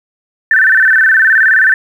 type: tone with vibrato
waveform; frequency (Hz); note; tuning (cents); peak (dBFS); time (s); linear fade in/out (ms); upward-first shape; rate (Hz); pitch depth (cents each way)
sine; 1652; G#6; -10; -5; 0.51-1.74; 2; square; 19; 130
effects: 7-bit